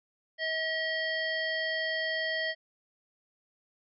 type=harmonic tone with a mistuned harmonic; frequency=639 Hz; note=D#5; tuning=46 cents sharp; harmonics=1 / 3 / 5 / 7 / 8; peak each=-35 / -31 / -38 / -41 / -46 dBFS; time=0.38-2.55 s; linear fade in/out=50 ms; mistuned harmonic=8; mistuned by=+15 cents; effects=none